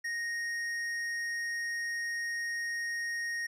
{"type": "tone with hard clipping", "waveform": "triangle", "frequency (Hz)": 1864.7, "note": "A#6", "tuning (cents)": 0, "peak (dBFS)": -34, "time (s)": [0.04, 3.47], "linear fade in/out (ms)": 10, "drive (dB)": 12, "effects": []}